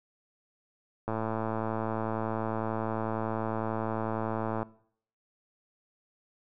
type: click train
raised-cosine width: 1 ms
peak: -18 dBFS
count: 395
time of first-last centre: 1.08-4.63 s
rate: 111 Hz
effects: noise-tail reverb RT60 0.6 s tail -20 dB re dry